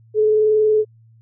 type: tone with frequency modulation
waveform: sine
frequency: 429.3 Hz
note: A4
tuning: 43 cents flat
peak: -12 dBFS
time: 0.14-0.85 s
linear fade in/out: 50 ms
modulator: 21.2 Hz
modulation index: 0.22
effects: added 113 Hz sine -47 dBFS peak until 1.21 s